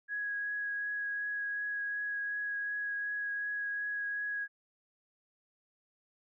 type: tone with vibrato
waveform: sine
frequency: 1661.2 Hz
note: G#6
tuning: in tune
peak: -33 dBFS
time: 0.08-4.48 s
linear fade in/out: 50 ms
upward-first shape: triangle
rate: 2.7 Hz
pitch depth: 12 cents each way
effects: none